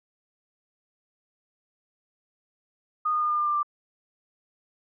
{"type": "tone with pitch steps", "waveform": "sine", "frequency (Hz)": [1232, 1223.5, 1215, 1206.6, 1198.3, 1190, 1181.8], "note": ["D#6", "D#6", "D#6", "D6", "D6", "D6", "D6"], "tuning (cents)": [-17, -29, -42, 46, 34, 22, 10], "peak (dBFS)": -22, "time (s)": [3.05, 3.631], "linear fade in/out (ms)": 10, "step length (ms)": 83, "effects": []}